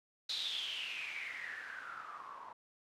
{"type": "noise with low-pass filter sweep", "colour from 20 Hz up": "blue", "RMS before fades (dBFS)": -43, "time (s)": [0.29, 2.53], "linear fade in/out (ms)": 5, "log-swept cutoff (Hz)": [4000, 950], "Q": 9.1, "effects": []}